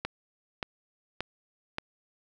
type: click train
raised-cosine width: 0.3 ms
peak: -15 dBFS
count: 4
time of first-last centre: 0.05-1.784 s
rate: 1.73 Hz
effects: none